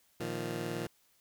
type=chord; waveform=15% pulse; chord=Bb suspended fourth; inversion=none; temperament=just; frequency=116.54 / 155.39 / 174.81 Hz; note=Bb2 / Eb3 / F3; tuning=0 / -2 / +2 cents; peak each=-34 dBFS; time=0.2-0.87 s; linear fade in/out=5 ms; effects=white hiss -69 dBFS RMS until 1.2 s